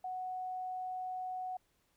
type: tone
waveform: sine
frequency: 740 Hz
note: F#5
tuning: in tune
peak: -37 dBFS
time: 0.04-1.57 s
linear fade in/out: 5 ms
effects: pink hiss -75 dBFS RMS until 1.96 s